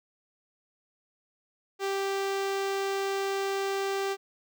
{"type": "tone with notch filter", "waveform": "sawtooth", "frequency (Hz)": 392, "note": "G4", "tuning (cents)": 0, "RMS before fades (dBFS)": -30, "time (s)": [1.79, 4.17], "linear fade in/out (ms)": 50, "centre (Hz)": 11000, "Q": 1.1, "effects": []}